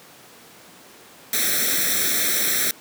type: noise with comb filter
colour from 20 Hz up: white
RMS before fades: -21 dBFS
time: 1.33-2.71 s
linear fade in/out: 2 ms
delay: 0.52 ms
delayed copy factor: +0.95
effects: pink hiss -46 dBFS RMS until 2.8 s + high-pass 200 Hz 12 dB/octave